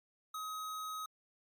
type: tone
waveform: square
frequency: 1266 Hz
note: D#6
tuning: 30 cents sharp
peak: -40 dBFS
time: 0.34-1.06 s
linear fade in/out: 5 ms
effects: MP3 96 kbps